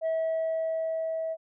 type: tone with level ramp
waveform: sine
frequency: 647 Hz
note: E5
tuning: 32 cents flat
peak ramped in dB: -22 to -28 dBFS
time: 0.01-1.37 s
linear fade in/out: 50 ms
effects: tanh soft clip ceiling -24 dBFS